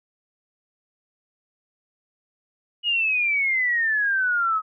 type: exponential sweep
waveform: sine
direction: down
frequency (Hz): 2908 to 1263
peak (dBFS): -19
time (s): 2.83-4.62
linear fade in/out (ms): 50
effects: none